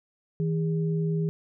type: tone pair together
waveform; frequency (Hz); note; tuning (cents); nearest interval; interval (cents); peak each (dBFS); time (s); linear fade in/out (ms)
sine; 161.2 / 407; E3 / G#4; -38 / -35; octave + major third; 1603; -24 / -32; 0.4-1.29; 0
effects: none